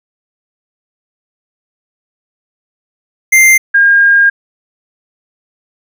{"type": "tone pair in turn", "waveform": ["square", "sine"], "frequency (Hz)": [2093, 1616.2], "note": ["C7", "G#6"], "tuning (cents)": [0, -48], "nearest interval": "major third", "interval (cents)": 448, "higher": "first", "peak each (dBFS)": -4, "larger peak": "neither", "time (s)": [[3.32, 3.58], [3.74, 4.3]], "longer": "second", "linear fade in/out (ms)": 10, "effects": []}